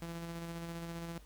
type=tone with tremolo; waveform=sawtooth; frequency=168.2 Hz; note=E3; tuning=35 cents sharp; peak=-36 dBFS; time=0.02-1.18 s; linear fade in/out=0 ms; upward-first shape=square; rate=15 Hz; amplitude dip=25%; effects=added 50 Hz sine -54 dBFS peak until 1.25 s + pink hiss -63 dBFS RMS until 1.25 s